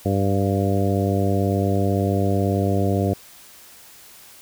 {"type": "harmonic tone with a mistuned harmonic", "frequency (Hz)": 98, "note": "G2", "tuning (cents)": 0, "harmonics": [1, 2, 3, 4, 5, 6, 7], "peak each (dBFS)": [-21, -24, -26, -27, -28, -29, -29], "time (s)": [0.05, 3.14], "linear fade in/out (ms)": 10, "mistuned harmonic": 7, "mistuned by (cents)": 22, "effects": ["white hiss -46 dBFS RMS until 4.41 s"]}